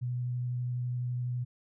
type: tone with vibrato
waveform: sine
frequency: 123.47 Hz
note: B2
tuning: in tune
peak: -30 dBFS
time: 0.01-1.45 s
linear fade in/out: 20 ms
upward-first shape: sine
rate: 12 Hz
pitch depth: 10 cents each way
effects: none